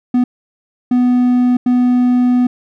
triangle tone bursts at uneven times, 247.7 Hz, B3, 5 cents sharp, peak -7 dBFS, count 3, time 0.14-0.24 / 0.91-1.57 / 1.66-2.47 s, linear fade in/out 5 ms, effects none

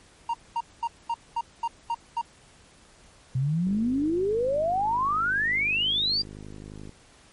triangle tone bursts, 931 Hz, A#5, 2 cents flat, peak -22 dBFS, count 8, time 0.29-2.214 s, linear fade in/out 5 ms, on 48 ms, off 220 ms
sine exponential sweep, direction up, 124.4 to 4825 Hz, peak -22 dBFS, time 3.35-6.22 s, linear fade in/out 5 ms
click train, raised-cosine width 3 ms, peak -29 dBFS, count 167, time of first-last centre 3.67-6.893 s, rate 51.5 Hz
effects pink hiss -55 dBFS RMS until 7.32 s + MP3 48 kbps

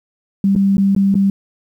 sine tone with dropouts, 196.4 Hz, G3, 4 cents sharp, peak -10 dBFS, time 0.44-1.3 s, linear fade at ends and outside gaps 2 ms, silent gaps 0.552-0.561 / 0.77-0.78 / 0.95-0.963 / 1.143-1.153 s, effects 8-bit

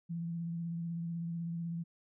sine tone with vibrato, 168.4 Hz, E3, 37 cents sharp, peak -35 dBFS, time 0.09-1.84 s, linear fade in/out 20 ms, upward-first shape sine, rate 16 Hz, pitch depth 24 cents each way, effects none

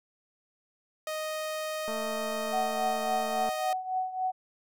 sawtooth tone, 622.3 Hz, D#5, in tune, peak -28 dBFS, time 1.07-3.73 s, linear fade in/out 2 ms
click train, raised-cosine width 1 ms, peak -26 dBFS, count 360, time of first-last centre 1.88-3.49 s, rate 223 Hz
sine tone with tremolo, 746 Hz, F#5, 14 cents sharp, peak -25 dBFS, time 2.52-4.32 s, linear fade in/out 20 ms, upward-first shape triangle, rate 3.6 Hz, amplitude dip 80%
effects none

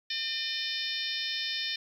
harmonic tone with a mistuned harmonic, 604 Hz, D5, 48 cents sharp, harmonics 3 / 4 / 5 / 6 / 7 / 8 / 9, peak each -39 / -40 / -38 / -35 / -39 / -40 / -40 dBFS, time 0.1-1.76 s, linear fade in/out 5 ms, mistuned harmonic 8, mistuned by +42 cents, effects 10-bit

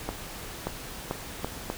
accelerating click train, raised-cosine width 1 ms, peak -15 dBFS, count 5, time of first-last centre 0.09-1.7 s, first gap 580 ms, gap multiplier 0.76, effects pink hiss -40 dBFS RMS until 1.77 s

